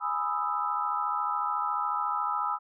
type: chord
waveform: sine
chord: E major seventh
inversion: first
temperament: equal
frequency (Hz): 830.6 / 987.8 / 1244.5 / 1318.5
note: G#5 / B5 / D#6 / E6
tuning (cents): 0 / 0 / 0 / 0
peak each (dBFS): -34 / -33 / -32 / -31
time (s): 0-2.59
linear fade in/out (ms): 50
effects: none